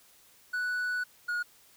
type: tone pair in turn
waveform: triangle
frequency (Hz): 1480 / 1442.9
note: F#6 / F#6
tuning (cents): 0 / -44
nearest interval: unison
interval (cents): 44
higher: first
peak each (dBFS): -27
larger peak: neither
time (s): 0.53-1.04 / 1.28-1.43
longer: first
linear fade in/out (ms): 10
effects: white hiss -60 dBFS RMS until 1.76 s